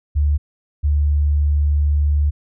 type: tone pair in turn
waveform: sine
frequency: 73.3 / 73.3 Hz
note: D2 / D2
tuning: -3 / -3 cents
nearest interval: unison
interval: 0 cents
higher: neither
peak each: -13 dBFS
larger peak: neither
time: 0.15-0.38 / 0.83-2.31 s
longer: second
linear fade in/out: 20 ms
effects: none